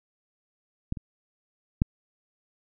clicks, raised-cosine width 5 ms, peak -15 / -25 / -8 dBFS, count 3, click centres 0.924 / 0.972 / 1.819 s, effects none

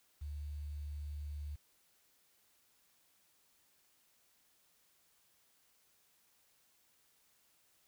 sine tone with quantisation, 73.5 Hz, D2, 2 cents sharp, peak -40 dBFS, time 0.21-1.56 s, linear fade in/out 10 ms, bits 11, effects white hiss -72 dBFS RMS until 7.87 s

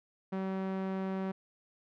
sawtooth tone with low-pass filter, 190.7 Hz, G3, 47 cents flat, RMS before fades -35 dBFS, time 0.32-1.32 s, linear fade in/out 10 ms, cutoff 1700 Hz, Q 0.56, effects none

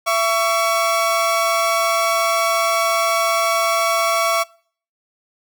30% pulse tone pair together, 670 / 1124.3 Hz, E5 / C#6, +28 / +24 cents, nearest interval major sixth, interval 896 cents, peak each -16 dBFS, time 0.06-4.44 s, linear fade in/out 20 ms, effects noise-tail reverb RT60 0.5 s tail -23 dB re dry

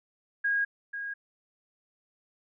sine tone with echo, 1636 Hz, G#6, 26 cents flat, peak -24 dBFS, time 0.44-0.65 s, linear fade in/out 10 ms, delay 490 ms, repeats 1, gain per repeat -9 dB, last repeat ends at 1.14 s, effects none

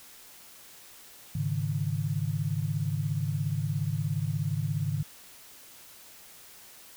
sine chord, Ab suspended fourth, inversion none, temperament equal with one note detuned, 104.13 / 138.59 / 155.56 Hz, Ab2 / Db3 / Eb3, +5 / 0 / 0 cents, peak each -32 / -31 / -31 dBFS, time 1.35-5.03 s, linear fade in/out 5 ms, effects white hiss -51 dBFS RMS until 6.96 s

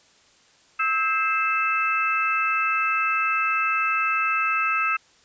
sine tone cluster, 1298 / 1595 / 2098 / 2630 Hz, E6 / G6 / C7 / E7, -27 / +30 / +4 / -5 cents, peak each -23 / -30 / -31 / -24 dBFS, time 0.79-4.97 s, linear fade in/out 10 ms, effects white hiss -57 dBFS RMS until 5.24 s + resampled to 16000 Hz

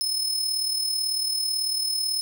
sawtooth tone with amplitude modulation, 5200 Hz, E8, 24 cents flat, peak -19 dBFS, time 0.01-2.21 s, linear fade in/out 0 ms, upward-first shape sine, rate 38.1 Hz, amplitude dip 50%, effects none

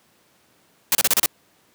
white noise bursts, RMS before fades -17 dBFS, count 6, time 0.92-1.259 s, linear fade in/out 0 ms, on 29 ms, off 33 ms, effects pink hiss -59 dBFS RMS until 1.74 s + high-pass 150 Hz 12 dB/octave

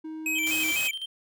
triangle tone, 315.3 Hz, D#4, 23 cents sharp, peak -32 dBFS, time 0.04-0.72 s, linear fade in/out 10 ms
square tone with vibrato, 2433 Hz, D#7, 39 cents flat, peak -26 dBFS, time 0.26-0.91 s, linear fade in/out 2 ms, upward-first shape square, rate 4 Hz, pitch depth 72 cents each way
triangle tone with tremolo, 3136 Hz, G7, in tune, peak -29 dBFS, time 0.35-1.06 s, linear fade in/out 10 ms, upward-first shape square, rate 12 Hz, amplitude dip 65%
white noise, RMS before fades -34 dBFS, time 0.46-0.88 s, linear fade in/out 10 ms
effects none

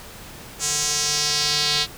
square tone with band-pass filter sweep, 148.6 Hz, D3, 21 cents sharp, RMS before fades -22 dBFS, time 0.59-1.87 s, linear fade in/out 50 ms, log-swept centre 7100 to 4100 Hz, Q 2.9, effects pink hiss -40 dBFS RMS until 1.97 s

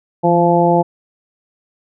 harmonic tone with a mistuned harmonic, 172.7 Hz, F3, 19 cents flat, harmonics 1 / 2 / 3 / 4 / 5, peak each -16 / -16 / -16 / -16 / -16 dBFS, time 0.23-0.83 s, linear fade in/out 20 ms, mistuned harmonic 1, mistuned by -34 cents, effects none

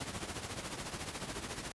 pink noise with tremolo, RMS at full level -38 dBFS, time 0-1.72 s, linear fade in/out 5 ms, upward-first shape triangle, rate 14 Hz, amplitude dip 70%, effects high-pass 60 Hz 12 dB/octave + resampled to 24000 Hz

